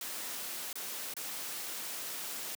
white noise with dropouts, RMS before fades -40 dBFS, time 0.01-2.55 s, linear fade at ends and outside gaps 2 ms, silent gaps 0.729-0.755 / 1.138-1.166 s, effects high-pass 200 Hz 12 dB/octave

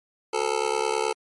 25% pulse tone with amplitude modulation, 438.7 Hz, A4, 5 cents flat, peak -15 dBFS, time 0.33-1.13 s, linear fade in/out 10 ms, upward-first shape sine, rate 69.5 Hz, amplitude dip 100%, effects MP3 48 kbps

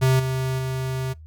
square tone with level steps, 130.81 Hz, C3, in tune, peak -16 / -23 / -25 dBFS, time 0.01-1.14 s, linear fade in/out 20 ms, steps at 0.19 / 0.58 s, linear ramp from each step 10 ms, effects noise-tail reverb RT60 0.2 s tail -25 dB re dry + added 78 Hz sine -40 dBFS peak until 1.26 s

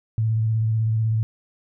sine tone with vibrato, 111 Hz, A2, 16 cents sharp, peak -18 dBFS, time 0.18-1.23 s, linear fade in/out 0 ms, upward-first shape square, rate 16 Hz, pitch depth 23 cents each way, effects none

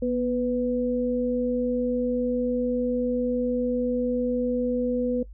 sine tone pair together, 244.1 / 497 Hz, B3 / B4, -20 / +11 cents, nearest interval octave, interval 1231 cents, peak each -25 dBFS, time 0.02-5.23 s, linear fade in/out 5 ms, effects noise-tail reverb RT60 0.1 s tail -18 dB re dry + added 50 Hz sine -40 dBFS peak until 5.33 s

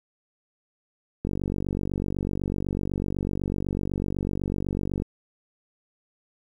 click train, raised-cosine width 3 ms, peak -15 dBFS, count 182, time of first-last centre 1.25-5.021 s, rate 48 Hz, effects 9-bit

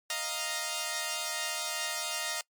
5% pulse chord, Eb suspended second, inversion none, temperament equal, 622.3 / 698.5 / 932.3 Hz, Eb5 / F5 / Bb5, 0 / 0 / 0 cents, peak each -25 dBFS, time 0.1-2.41 s, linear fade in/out 2 ms, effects noise-tail reverb RT60 0.1 s tail -23 dB re dry + MP3 96 kbps

